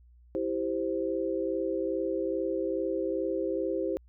sine chord, C major, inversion first, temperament equal, 329.6 / 392 / 523.3 Hz, E4 / G4 / C5, 0 / 0 / 0 cents, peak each -32 dBFS, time 0.35-3.97 s, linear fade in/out 0 ms, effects added 60 Hz sine -54 dBFS peak until 4.08 s

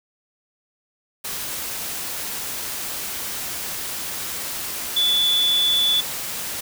sine tone in noise, 3460 Hz, A7, 30 cents flat, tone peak -16 dBFS, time 4.96-6.01 s, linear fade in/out 10 ms, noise white, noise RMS -29 dBFS, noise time 1.24-6.61 s, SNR +10 dB, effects none

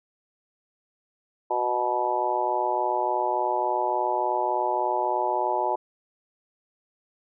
harmonic tone with a mistuned harmonic, 123.47 Hz, B2, in tune, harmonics 3 / 4 / 5 / 6 / 7 / 8, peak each -31 / -34 / -29 / -32 / -26 / -30 dBFS, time 1.5-5.76 s, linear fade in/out 10 ms, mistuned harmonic 8, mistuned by -29 cents, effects none

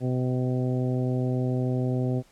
harmonic tone with a mistuned harmonic, 126.9 Hz, B2, 47 cents sharp, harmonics 1 / 2 / 3 / 4 / 5 / 6, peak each -25 / -29 / -33 / -36 / -38 / -44 dBFS, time 0-2.23 s, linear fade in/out 50 ms, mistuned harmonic 6, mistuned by +17 cents, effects pink hiss -59 dBFS RMS until 2.31 s + low-pass 11000 Hz 12 dB/octave

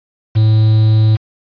triangle tone with quantisation, 109.1 Hz, A2, 14 cents flat, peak -5 dBFS, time 0.35-1.17 s, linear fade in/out 20 ms, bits 5, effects resampled to 11025 Hz

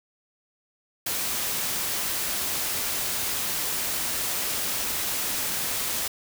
white noise, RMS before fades -28 dBFS, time 1.06-6.08 s, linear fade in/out 5 ms, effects none

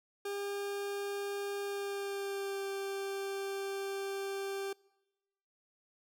40% pulse tone with pitch glide, 402 to 393 Hz, G4 to G4, +44 to +4 cents, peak -35 dBFS, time 0.25-4.73 s, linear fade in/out 5 ms, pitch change -40 cents, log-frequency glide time 1.63-2.67 s, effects noise-tail reverb RT60 1.0 s tail -25 dB re dry

